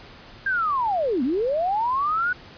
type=linear two-way sweep; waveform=sine; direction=down then up; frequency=1619 to 233.1 to 1493 Hz; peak=-20 dBFS; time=0.46-2.33 s; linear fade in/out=5 ms; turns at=1.23 s; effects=pink hiss -45 dBFS RMS until 2.57 s + resampled to 11025 Hz